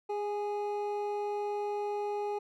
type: tone pair together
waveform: triangle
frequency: 411.1 / 830.6 Hz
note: G#4 / G#5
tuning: -18 / 0 cents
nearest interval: octave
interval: 1218 cents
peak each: -31 / -34 dBFS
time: 0.09-2.39 s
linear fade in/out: 10 ms
effects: none